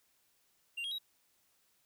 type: tone with pitch steps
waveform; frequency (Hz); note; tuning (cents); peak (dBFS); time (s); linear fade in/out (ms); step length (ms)
triangle; 2775 / 3262 / 3835; F7 / G#7 / A#7; -12 / -32 / +48; -35; 0.77-0.986; 10; 72
effects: white hiss -73 dBFS RMS until 1.85 s